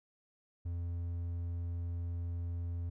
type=tone; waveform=triangle; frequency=86 Hz; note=F2; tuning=26 cents flat; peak=-33 dBFS; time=0.65-2.9 s; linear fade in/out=10 ms; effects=none